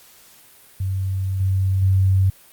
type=tone with level steps; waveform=sine; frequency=95.3 Hz; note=G2; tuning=48 cents flat; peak=-20 / -16 / -13 dBFS; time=0.8-2.3 s; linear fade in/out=5 ms; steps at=1.4 / 1.82 s; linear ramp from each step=5 ms; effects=white hiss -49 dBFS RMS until 2.52 s + Opus 48 kbps